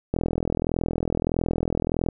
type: click train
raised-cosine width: 2 ms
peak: -10 dBFS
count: 82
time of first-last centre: 0.14-2.087 s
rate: 41.6 Hz
effects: none